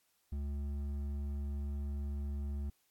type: tone with hard clipping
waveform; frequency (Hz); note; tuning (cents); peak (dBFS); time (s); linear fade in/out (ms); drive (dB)
triangle; 71.1; C#2; +45; -37; 0.32-2.7; 5; 11
effects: white hiss -75 dBFS RMS until 2.9 s + AAC 64 kbps